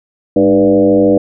sine tone with frequency modulation, 397.2 Hz, G4, 23 cents sharp, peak -6 dBFS, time 0.36-1.18 s, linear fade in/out 5 ms, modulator 93.2 Hz, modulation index 2, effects none

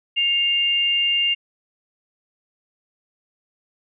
sine tone pair together, 2169 / 2800 Hz, C#7 / F7, -38 / +4 cents, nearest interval major third, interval 442 cents, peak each -28 / -17 dBFS, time 0.16-1.35 s, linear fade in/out 20 ms, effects none

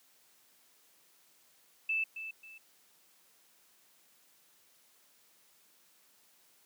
sine tone with echo, 2637 Hz, E7, in tune, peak -29 dBFS, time 1.89-2.04 s, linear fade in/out 5 ms, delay 270 ms, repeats 2, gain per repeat -10 dB, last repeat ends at 2.58 s, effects white hiss -66 dBFS RMS until 6.65 s + high-pass 150 Hz 12 dB/octave

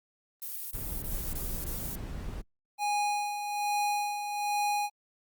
violet noise bursts, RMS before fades -38 dBFS, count 5, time 0.42-1.954 s, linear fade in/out 2 ms, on 290 ms, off 21 ms
brown noise, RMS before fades -37 dBFS, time 0.73-2.42 s, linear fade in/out 20 ms
square tone with tremolo, 825 Hz, G#5, 12 cents flat, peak -27 dBFS, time 2.78-4.9 s, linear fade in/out 50 ms, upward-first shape sine, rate 1.2 Hz, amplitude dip 55%
effects Opus 32 kbps

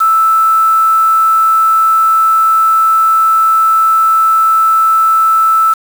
sine tone with quantisation, 1318.5 Hz, E6, in tune, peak -6 dBFS, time 0-5.74 s, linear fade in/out 10 ms, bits 4, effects none

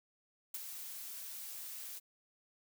blue noise with ADSR envelope, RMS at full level -39 dBFS, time 0.54-2 s, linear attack 5 ms, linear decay 29 ms, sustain -7 dB, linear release 25 ms, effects none

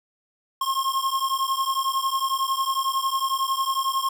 square beating tone pair, 1067 / 1078 Hz, C6 / C#6, +34 / -49 cents, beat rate 11 Hz, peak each -26 dBFS, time 0.61-4.09 s, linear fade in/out 5 ms, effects 9-bit

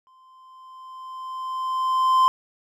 triangle tone with exponential growth, 1038 Hz, C6, 14 cents flat, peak -11 dBFS, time 0.07-2.28 s, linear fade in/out 0 ms, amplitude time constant 480 ms, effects none

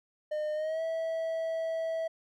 triangle tone with pitch glide, 608 to 651.6 Hz, D#5 to E5, -40 to -20 cents, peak -28 dBFS, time 0.31-2.08 s, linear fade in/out 10 ms, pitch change +120 cents, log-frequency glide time 0.54-0.82 s, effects none

